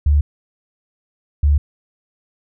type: tone pair in turn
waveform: sine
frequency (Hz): 73 / 72.58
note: D2 / D2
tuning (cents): -10 / -20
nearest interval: unison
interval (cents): 10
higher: first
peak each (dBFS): -10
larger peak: neither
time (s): 0.06-0.21 / 1.43-1.58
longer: neither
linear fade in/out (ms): 5
effects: none